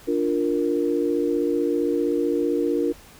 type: chord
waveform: sine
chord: Bb major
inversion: first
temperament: equal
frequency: 293.7 / 349.2 / 466.2 Hz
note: D4 / F4 / Bb4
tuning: 0 / 0 / 0 cents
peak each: -24 dBFS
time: 0.07-2.93 s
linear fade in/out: 20 ms
effects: pink hiss -48 dBFS RMS until 3.19 s